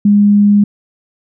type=tone; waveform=sine; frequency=204.8 Hz; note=G#3; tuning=24 cents flat; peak=-5 dBFS; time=0.05-0.64 s; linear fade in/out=5 ms; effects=none